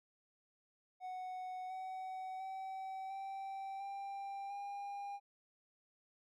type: tone with pitch steps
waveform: triangle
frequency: 740 / 752.5 / 765.2 / 778.1 / 791.3 / 804.6 Hz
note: F#5 / F#5 / G5 / G5 / G5 / G5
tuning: 0 / +29 / -42 / -13 / +16 / +45 cents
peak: -40 dBFS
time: 1-5.2 s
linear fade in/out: 50 ms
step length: 700 ms
effects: none